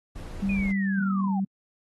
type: noise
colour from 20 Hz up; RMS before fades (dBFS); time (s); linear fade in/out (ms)
brown; -36; 0.15-0.72; 10
type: tone with pitch glide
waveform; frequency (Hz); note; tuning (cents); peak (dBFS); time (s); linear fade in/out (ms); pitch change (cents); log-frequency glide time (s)
sine; 196 to 194.2; G3 to G3; 0 to -16; -23; 0.42-1.45; 10; -16; 0.64-1.18
type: linear sweep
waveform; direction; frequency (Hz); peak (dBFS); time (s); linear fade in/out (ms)
sine; down; 2500 to 740; -32; 0.49-1.4; 5
effects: AAC 32 kbps